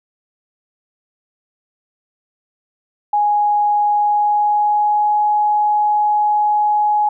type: tone with pitch glide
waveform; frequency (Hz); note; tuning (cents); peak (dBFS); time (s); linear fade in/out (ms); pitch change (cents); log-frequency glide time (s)
sine; 830.6 to 838.8; G#5 to G#5; 0 to +17; -12; 3.13-7.09; 5; +17; 3.94-5.2
effects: none